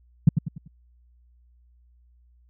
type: tone with echo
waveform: sine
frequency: 154.4 Hz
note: D#3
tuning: 13 cents flat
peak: -8 dBFS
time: 0.27-0.29 s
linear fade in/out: 5 ms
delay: 97 ms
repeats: 4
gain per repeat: -8 dB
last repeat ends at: 0.678 s
effects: added 60 Hz sine -55 dBFS peak until 2.49 s